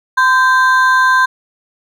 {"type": "ring-modulated tone", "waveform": "triangle", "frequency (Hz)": 1298, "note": "E6", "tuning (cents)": -27, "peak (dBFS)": -3, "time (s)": [0.17, 1.26], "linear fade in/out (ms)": 10, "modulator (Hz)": 272, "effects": []}